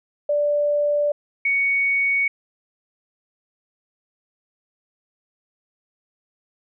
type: tone pair in turn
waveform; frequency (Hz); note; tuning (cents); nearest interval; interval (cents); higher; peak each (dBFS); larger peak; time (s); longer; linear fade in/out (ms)
sine; 586 / 2230; D5 / C#7; -4 / +10; octave + major seventh; 2314; second; -17; neither; 0.29-1.12 / 1.45-2.28; neither; 5
effects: none